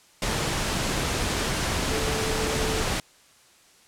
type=tone in noise; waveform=sine; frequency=439.4 Hz; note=A4; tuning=2 cents flat; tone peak=-30 dBFS; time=1.91-2.82 s; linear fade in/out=2 ms; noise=pink; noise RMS=-26 dBFS; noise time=0.22-3 s; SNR=-7 dB; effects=white hiss -56 dBFS RMS until 3.87 s + low-pass 9000 Hz 12 dB/octave